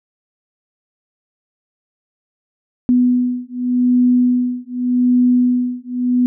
sine beating tone pair, 247.4 / 248.25 Hz, B3 / B3, +3 / +9 cents, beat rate 0.85 Hz, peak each -15 dBFS, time 2.89-6.26 s, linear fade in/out 0 ms, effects none

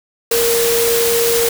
sine tone in noise, 466.2 Hz, A#4, in tune, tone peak -14 dBFS, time 0.31-1.49 s, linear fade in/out 5 ms, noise white, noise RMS -18 dBFS, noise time 0.31-1.49 s, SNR +1 dB, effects none

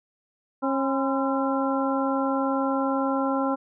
harmonic tone with a mistuned harmonic, 271.1 Hz, C#4, 38 cents flat, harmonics 1 / 2 / 3 / 4 / 5, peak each -25 / -28 / -30 / -31 / -32 dBFS, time 0.62-3.56 s, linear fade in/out 20 ms, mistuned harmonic 4, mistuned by -91 cents, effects none

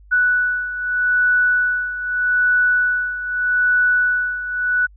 sine beating tone pair, 1480 / 1480.81 Hz, F#6 / F#6, 0 / +1 cents, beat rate 0.81 Hz, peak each -16 / -21 dBFS, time 0.11-4.87 s, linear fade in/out 20 ms, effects added 50 Hz sine -43 dBFS peak until 4.96 s

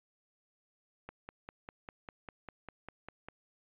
click train, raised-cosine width 0.5 ms, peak -29 dBFS, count 12, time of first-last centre 1.09-3.286 s, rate 5.01 Hz, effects resampled to 8000 Hz

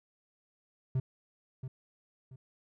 triangle tone with echo, 130 Hz, C3, 11 cents flat, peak -25 dBFS, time 0.95-1 s, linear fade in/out 5 ms, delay 680 ms, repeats 2, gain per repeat -10 dB, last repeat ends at 2.36 s, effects none

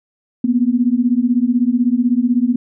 sine beating tone pair, 235.9 / 251.9 Hz, A#3 / B3, +21 / +34 cents, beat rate 16 Hz, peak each -15 dBFS, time 0.44-2.56 s, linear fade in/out 5 ms, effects none

